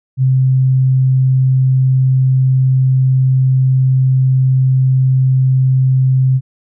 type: tone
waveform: sine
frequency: 130.81 Hz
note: C3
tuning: in tune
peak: -8 dBFS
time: 0.17-6.41 s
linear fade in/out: 50 ms
effects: none